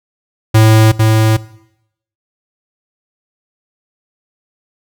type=tone with echo; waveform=square; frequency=110 Hz; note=A2; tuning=in tune; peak=-5 dBFS; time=0.54-0.92 s; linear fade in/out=10 ms; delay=450 ms; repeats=1; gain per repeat=-3 dB; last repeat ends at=1.37 s; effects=noise-tail reverb RT60 0.8 s tail -19 dB re dry

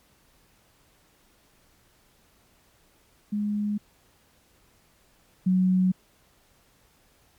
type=tone pair in turn; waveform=sine; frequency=207.7 / 185.04 Hz; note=G#3 / F#3; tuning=0 / 0 cents; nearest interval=major second; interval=200 cents; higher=first; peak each=-24 / -18 dBFS; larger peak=second; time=3.32-3.78 / 5.46-5.92 s; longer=neither; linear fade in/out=10 ms; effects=pink hiss -62 dBFS RMS until 7.38 s + MP3 96 kbps

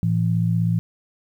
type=tone pair together; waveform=sine; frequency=112.46 / 168.5 Hz; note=A2 / E3; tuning=+38 / +38 cents; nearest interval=perfect fifth; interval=700 cents; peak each=-20 dBFS; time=0.03-0.79 s; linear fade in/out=0 ms; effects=9-bit

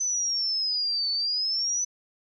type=exponential two-way sweep; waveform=sine; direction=down then up; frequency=6100 to 4469 to 6030 Hz; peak=-24 dBFS; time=0-1.85 s; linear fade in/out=10 ms; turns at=1.11 s; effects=none

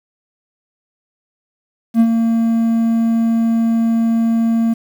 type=tone with ADSR envelope; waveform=triangle; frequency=228.4 Hz; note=A#3; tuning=35 cents flat; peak=-4 dBFS; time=1.94-4.74 s; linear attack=60 ms; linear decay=63 ms; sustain=-6 dB; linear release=11 ms; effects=7-bit

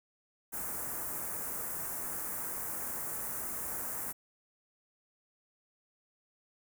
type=band-stop noise; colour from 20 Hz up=white; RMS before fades=-38 dBFS; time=0.52-4.13 s; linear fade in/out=20 ms; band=1700 to 7800 Hz; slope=24 dB/octave; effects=none

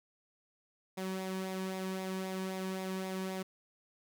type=tone with flanger; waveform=sawtooth; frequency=188.6 Hz; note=F#3; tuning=33 cents sharp; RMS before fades=-38 dBFS; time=0.97-3.43 s; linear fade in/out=10 ms; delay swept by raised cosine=0.66 to 1.51 ms; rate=3.8 Hz; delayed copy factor=-0.5; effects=none

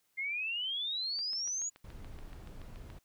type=exponential sweep; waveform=sine; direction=up; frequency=2093 to 6920 Hz; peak=-33 dBFS; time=0.17-1.7 s; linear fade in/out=20 ms
type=click train; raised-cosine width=0.3 ms; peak=-37 dBFS; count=13; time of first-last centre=1.19-2.902 s; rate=7.01 Hz
type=noise; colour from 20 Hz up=brown; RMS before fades=-47 dBFS; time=1.84-2.99 s; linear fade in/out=5 ms
effects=white hiss -75 dBFS RMS until 3.04 s

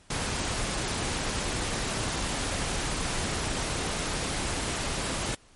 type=noise; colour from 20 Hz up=pink; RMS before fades=-30 dBFS; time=0.1-5.35 s; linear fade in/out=5 ms; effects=pink hiss -58 dBFS RMS until 5.55 s + MP3 48 kbps

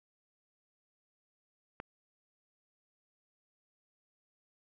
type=click; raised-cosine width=0.5 ms; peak=-25 dBFS; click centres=1.801 s; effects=none

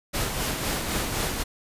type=noise with tremolo; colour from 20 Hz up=pink; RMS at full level=-26 dBFS; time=0.13-1.44 s; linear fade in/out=20 ms; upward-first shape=sine; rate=3.9 Hz; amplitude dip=40%; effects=resampled to 32000 Hz

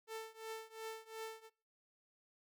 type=tone with tremolo; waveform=sawtooth; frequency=444.2 Hz; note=A4; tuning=16 cents sharp; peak=-38 dBFS; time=0.07-1.5 s; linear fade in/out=50 ms; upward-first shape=triangle; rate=2.8 Hz; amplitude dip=95%; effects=noise-tail reverb RT60 0.4 s tail -23 dB re dry

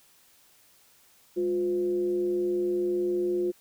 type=tone with frequency modulation; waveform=sine; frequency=356.2 Hz; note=F4; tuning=34 cents sharp; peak=-24 dBFS; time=1.36-3.52 s; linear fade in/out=20 ms; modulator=153 Hz; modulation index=0.39; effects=white hiss -60 dBFS RMS until 3.6 s

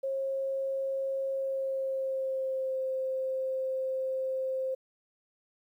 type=tone with pitch glide; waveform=sine; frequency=539 to 524.9 Hz; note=C#5 to C5; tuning=-49 to +5 cents; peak=-29 dBFS; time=0.03-4.75 s; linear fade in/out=10 ms; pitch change=-46 cents; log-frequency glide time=1.34-2.79 s; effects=11-bit

